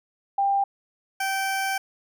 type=tone pair in turn; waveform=sine / 20% pulse; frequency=794 / 775.9 Hz; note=G5 / G5; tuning=+22 / -18 cents; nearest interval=unison; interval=40 cents; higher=first; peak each=-19 dBFS; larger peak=neither; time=0.38-0.64 / 1.2-1.78 s; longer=second; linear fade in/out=5 ms; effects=none